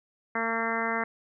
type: harmonic tone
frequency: 227.6 Hz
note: A#3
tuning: 41 cents flat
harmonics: 1 / 2 / 3 / 4 / 5 / 6 / 7 / 8 / 9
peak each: -35 / -35 / -35 / -35 / -35 / -35 / -35 / -35 / -35 dBFS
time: 0.35-1.04 s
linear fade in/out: 5 ms
effects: none